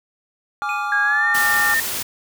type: chord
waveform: triangle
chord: D diminished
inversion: second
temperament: equal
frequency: 830.6 / 1174.7 / 1396.9 Hz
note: Ab5 / D6 / F6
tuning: 0 / 0 / 0 cents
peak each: -24 dBFS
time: 0.62-1.74 s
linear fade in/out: 0 ms
type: tone with exponential decay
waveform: triangle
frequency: 2489 Hz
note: D#7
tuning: in tune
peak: -23 dBFS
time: 0.69-1.29 s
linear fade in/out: 1 ms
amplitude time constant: 130 ms
type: tone with pitch glide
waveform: sine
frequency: 1637 to 1816.4 Hz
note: G#6 to A#6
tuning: -25 to -45 cents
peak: -16 dBFS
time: 0.92-1.8 s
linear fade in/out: 2 ms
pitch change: +180 cents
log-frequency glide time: 1.03-1.27 s
type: noise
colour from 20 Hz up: white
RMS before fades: -25 dBFS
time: 1.34-2.03 s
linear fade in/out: 10 ms
effects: none

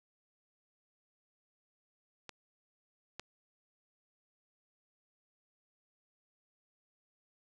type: clicks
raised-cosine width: 0.2 ms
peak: -27 / -24 dBFS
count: 2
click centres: 2.293 / 3.196 s
effects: none

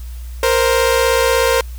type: tone pair together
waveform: sawtooth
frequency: 466.8 / 523.3 Hz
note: A#4 / C5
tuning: +2 / 0 cents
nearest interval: major second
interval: 198 cents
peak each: -11 dBFS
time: 0.43-1.61 s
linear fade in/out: 2 ms
effects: added 60 Hz sine -26 dBFS peak until 1.78 s + white hiss -45 dBFS RMS until 1.78 s

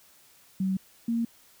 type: tone pair in turn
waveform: sine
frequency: 190 / 231.8 Hz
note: F#3 / A#3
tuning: +46 / -10 cents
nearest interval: minor third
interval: 344 cents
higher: second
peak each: -24 dBFS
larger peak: neither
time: 0.6-0.77 / 1.08-1.25 s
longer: neither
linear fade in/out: 5 ms
effects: white hiss -58 dBFS RMS until 1.6 s

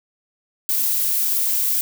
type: noise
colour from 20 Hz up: violet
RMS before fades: -20 dBFS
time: 0.69-1.81 s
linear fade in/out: 0 ms
effects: none

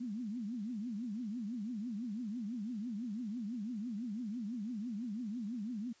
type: tone with vibrato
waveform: sine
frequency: 224.4 Hz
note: A3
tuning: 34 cents sharp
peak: -37 dBFS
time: 0-5.93 s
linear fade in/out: 10 ms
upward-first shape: triangle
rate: 6 Hz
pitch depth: 260 cents each way
effects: white hiss -66 dBFS RMS until 6 s + resampled to 16000 Hz

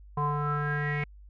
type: tone with low-pass filter sweep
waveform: square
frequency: 146.83 Hz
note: D3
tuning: in tune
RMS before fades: -29 dBFS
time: 0.17-1.04 s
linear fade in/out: 5 ms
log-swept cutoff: 960 to 2200 Hz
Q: 9.4
effects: added 50 Hz sine -47 dBFS peak until 1.29 s

